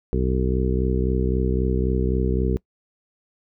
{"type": "harmonic tone", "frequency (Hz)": 63.8, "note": "C2", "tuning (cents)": -43, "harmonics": [1, 2, 3, 4, 5, 6, 7], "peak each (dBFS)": [-22, -27, -27, -31, -32, -27, -29], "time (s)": [0.13, 2.57], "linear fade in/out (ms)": 0, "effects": ["noise-tail reverb RT60 0.1 s tail -23 dB re dry"]}